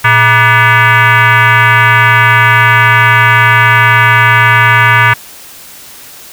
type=tone with frequency modulation; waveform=sine; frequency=116.54 Hz; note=A#2; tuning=in tune; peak=-3 dBFS; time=0.04-5.14 s; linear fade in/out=10 ms; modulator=536 Hz; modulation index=4; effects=white hiss -32 dBFS RMS until 6.32 s